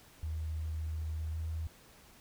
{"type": "tone with pitch glide", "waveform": "sine", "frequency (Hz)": [78.8, 80.36], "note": ["D#2", "E2"], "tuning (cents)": [23, -44], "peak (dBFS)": -34, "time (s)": [0.23, 1.67], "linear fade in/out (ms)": 0, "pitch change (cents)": 33, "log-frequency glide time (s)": [1.3, 1.36], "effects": ["pink hiss -59 dBFS RMS until 2.2 s"]}